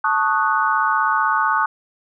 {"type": "chord", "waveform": "sine", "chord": "D# half-diminished seventh", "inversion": "second", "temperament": "equal", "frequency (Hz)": [880, 1108.7, 1244.5, 1480], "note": ["A5", "C#6", "D#6", "F#6"], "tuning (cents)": [0, 0, 0, 0], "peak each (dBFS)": -21, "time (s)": [0.04, 1.66], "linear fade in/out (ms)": 5, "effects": []}